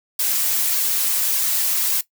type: noise with flanger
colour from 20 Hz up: blue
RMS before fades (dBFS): -20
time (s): 0.19-2.01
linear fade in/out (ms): 5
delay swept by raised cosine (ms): 1.8 to 7.2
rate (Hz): 1.7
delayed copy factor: +0.65
effects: noise-tail reverb RT60 0.1 s tail -17 dB re dry